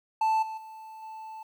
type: tone with level steps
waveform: triangle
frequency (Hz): 880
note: A5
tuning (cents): 0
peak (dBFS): -20 / -32 / -40 / -37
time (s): 0.21-1.43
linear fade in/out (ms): 5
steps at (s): 0.42 / 0.57 / 1.02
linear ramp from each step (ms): 10
effects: 10-bit